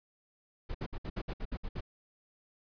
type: noise bursts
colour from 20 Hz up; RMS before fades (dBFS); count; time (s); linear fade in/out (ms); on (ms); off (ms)
brown; -36; 10; 0.69-1.808; 10; 56; 62
effects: resampled to 11025 Hz